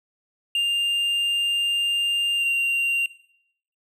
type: tone with pitch glide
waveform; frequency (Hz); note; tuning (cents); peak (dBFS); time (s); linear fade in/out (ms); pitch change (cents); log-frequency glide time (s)
triangle; 2800 to 2769; F7 to F7; +4 to -15; -18; 0.55-3.06; 2; -19; 2.37-2.45
effects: noise-tail reverb RT60 0.7 s tail -18 dB re dry